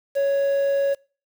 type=tone with quantisation; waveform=triangle; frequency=556 Hz; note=C#5; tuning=5 cents sharp; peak=-16 dBFS; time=0.15-0.95 s; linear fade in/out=20 ms; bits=7; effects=noise-tail reverb RT60 0.4 s tail -25 dB re dry